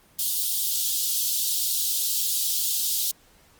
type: high-pass noise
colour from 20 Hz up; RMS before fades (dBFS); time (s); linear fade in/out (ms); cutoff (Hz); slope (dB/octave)
white; -25; 0.19-3.11; 0; 3200; 48
effects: pink hiss -57 dBFS RMS until 3.59 s + Opus 24 kbps